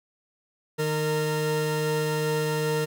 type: tone pair together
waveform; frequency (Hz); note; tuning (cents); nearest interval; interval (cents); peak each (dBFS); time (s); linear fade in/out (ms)
40% pulse; 154.17 / 460; D#3 / A#4; -16 / -23; octave + perfect fifth; 1893; -27 / -25; 0.78-2.86; 20
effects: none